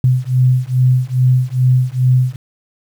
sine beating tone pair, 126.2 / 128.6 Hz, B2 / C3, +38 / -30 cents, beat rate 2.4 Hz, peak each -13 dBFS, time 0.04-2.36 s, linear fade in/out 2 ms, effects 7-bit

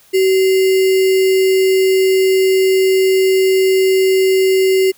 sine tone with sample-and-hold, 379.8 Hz, F#4, 45 cents sharp, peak -9 dBFS, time 0.13-4.92 s, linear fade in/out 20 ms, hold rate 2450 Hz, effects white hiss -49 dBFS RMS until 4.97 s

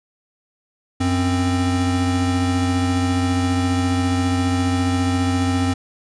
square tone pair together, 92.5 / 262.8 Hz, F#2 / C4, 0 / +8 cents, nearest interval octave + tritone, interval 1808 cents, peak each -21 / -20 dBFS, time 1-5.74 s, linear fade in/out 10 ms, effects resampled to 22050 Hz

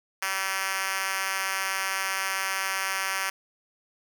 5% pulse tone with high-pass filter, 192.3 Hz, G3, 33 cents flat, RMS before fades -29 dBFS, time 0.22-3.3 s, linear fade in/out 5 ms, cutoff 1200 Hz, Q 0.73, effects 8-bit

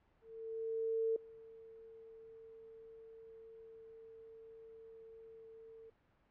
sine tone with ADSR envelope, 449.7 Hz, A4, 38 cents sharp, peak -31 dBFS, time 0.21-5.9 s, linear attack 950 ms, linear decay 3 ms, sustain -22 dB, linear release 6 ms, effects pink hiss -73 dBFS RMS until 6.3 s + low-pass 2000 Hz 12 dB/octave

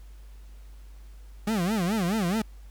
40% pulse tone with vibrato, 196 Hz, G3, in tune, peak -23 dBFS, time 1.47-2.42 s, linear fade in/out 5 ms, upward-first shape sine, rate 4.7 Hz, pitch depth 250 cents each way, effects added 50 Hz sine -43 dBFS peak until 2.7 s + pink hiss -61 dBFS RMS until 2.7 s

